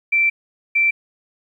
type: tone bursts at uneven times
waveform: sine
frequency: 2342 Hz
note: D7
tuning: 5 cents flat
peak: -13 dBFS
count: 2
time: 0.12-0.3 / 0.75-0.91 s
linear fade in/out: 10 ms
effects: 9-bit